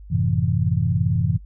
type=chord; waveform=sine; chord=F# half-diminished seventh; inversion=none; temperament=equal; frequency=92.5 / 110 / 130.81 / 164.81 Hz; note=F#2 / A2 / C3 / E3; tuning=0 / 0 / 0 / 0 cents; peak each=-23 dBFS; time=0.1-1.38 s; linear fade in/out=20 ms; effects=noise-tail reverb RT60 0.1 s tail -25 dB re dry + added 50 Hz sine -38 dBFS peak until 1.45 s